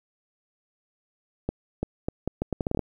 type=accelerating click train; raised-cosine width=2 ms; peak=-13 dBFS; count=12; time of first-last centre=1.49-2.793 s; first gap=340 ms; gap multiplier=0.75; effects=9-bit